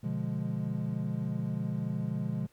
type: chord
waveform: triangle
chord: B diminished seventh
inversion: none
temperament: equal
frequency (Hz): 123.47 / 146.83 / 174.61 / 207.7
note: B2 / D3 / F3 / Ab3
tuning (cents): 0 / 0 / 0 / 0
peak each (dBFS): -34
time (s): 0.03-2.47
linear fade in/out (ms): 10
effects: pink hiss -67 dBFS RMS until 2.52 s